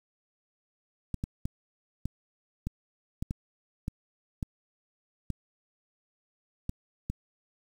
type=clicks; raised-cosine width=5 ms; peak=-19 dBFS; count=12; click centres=1.143 / 1.239 / 1.455 / 2.056 / 2.67 / 3.225 / 3.309 / 3.881 / 4.428 / 5.303 / 6.694 / 7.1 s; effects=8-bit